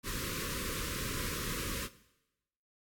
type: band-stop noise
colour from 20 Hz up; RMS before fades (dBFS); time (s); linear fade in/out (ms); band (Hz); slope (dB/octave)
pink; -37; 0.03-1.89; 50; 560 to 1000; 96
effects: noise-tail reverb RT60 0.9 s tail -17 dB re dry + AAC 64 kbps